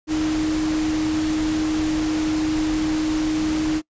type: tone in noise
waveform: sine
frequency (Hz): 311.1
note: D#4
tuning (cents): 0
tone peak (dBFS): -19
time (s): 0.07-3.82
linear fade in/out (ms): 50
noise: pink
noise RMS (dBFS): -30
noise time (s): 0.07-3.82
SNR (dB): +8
effects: noise-tail reverb RT60 0.1 s tail -24 dB re dry + resampled to 16000 Hz